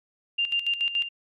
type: tone with tremolo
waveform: sine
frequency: 2794 Hz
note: F7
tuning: in tune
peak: -21 dBFS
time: 0.38-1.09 s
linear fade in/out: 10 ms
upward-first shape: square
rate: 7 Hz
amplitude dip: 70%
effects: MP3 64 kbps